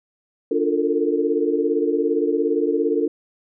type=chord; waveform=sine; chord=Bb major seventh; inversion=first; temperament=equal with one note detuned; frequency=293.7 / 349.2 / 440 / 457.4 Hz; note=D4 / F4 / A4 / Bb4; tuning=0 / 0 / 0 / -33 cents; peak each=-23 dBFS; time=0.51-3.08 s; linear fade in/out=5 ms; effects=none